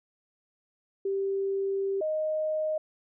sine tone pair in turn, 391.3 / 621.2 Hz, G4 / D#5, -3 / -3 cents, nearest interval minor sixth, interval 800 cents, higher second, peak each -26 dBFS, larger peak neither, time 1.05-2.01 / 2.01-2.78 s, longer first, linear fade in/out 5 ms, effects none

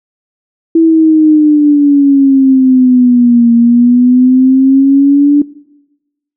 sine exponential two-way sweep, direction down then up, 329.7 to 233.1 to 292 Hz, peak -3 dBFS, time 0.75-5.42 s, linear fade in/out 5 ms, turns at 3.53 s, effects noise-tail reverb RT60 1.0 s tail -21 dB re dry

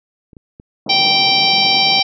clicks, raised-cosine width 3 ms, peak -29 / -25 / -24 dBFS, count 3, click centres 0.332 / 0.368 / 0.599 s
pink band-pass noise, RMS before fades -28 dBFS, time 0.86-2 s, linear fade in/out 5 ms, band 140 to 1000 Hz, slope 48 dB/octave
harmonic tone, 780 Hz, G5, 9 cents flat, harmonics 1 / 3 / 4 / 5 / 6 / 7, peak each -18 / -18 / -18 / -18 / -18 / -18 dBFS, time 0.89-2.03 s, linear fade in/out 10 ms
effects none

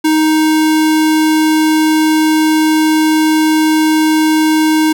square tone, 312.4 Hz, D#4, 7 cents sharp, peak -9 dBFS, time 0.04-4.93 s, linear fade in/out 10 ms, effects none

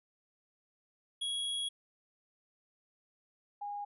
square / sine tone pair in turn, 3322 / 818.4 Hz, G#7 / G#5, 0 / -26 cents, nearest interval 2 octaves, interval 2426 cents, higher first, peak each -34 / -37 dBFS, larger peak first, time 1.21-1.69 / 3.61-3.85 s, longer first, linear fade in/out 10 ms, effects resampled to 32000 Hz

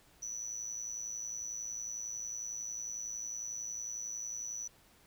sine tone with amplitude modulation, 5940 Hz, F#8, 6 cents sharp, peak -33 dBFS, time 0.22-4.68 s, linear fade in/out 10 ms, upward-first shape sine, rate 111 Hz, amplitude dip 80%, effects tanh soft clip ceiling -34 dBFS + pink hiss -64 dBFS RMS until 5.06 s

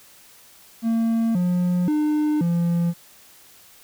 triangle tone with pitch steps, 227.6 / 178.4 / 302 / 171.1 Hz, A#3 / F3 / D4 / F3, -41 / +37 / +48 / -35 cents, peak -16 dBFS, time 0.82-2.94 s, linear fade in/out 50 ms, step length 530 ms, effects white hiss -50 dBFS RMS until 3.83 s

